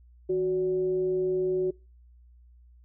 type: tone with frequency modulation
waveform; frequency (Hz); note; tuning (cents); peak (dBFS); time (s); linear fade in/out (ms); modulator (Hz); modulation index
sine; 370; F#4; 0; -23; 0.29-1.71; 10; 206; 0.29
effects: noise-tail reverb RT60 0.3 s tail -24 dB re dry + added 60 Hz sine -52 dBFS peak until 2.84 s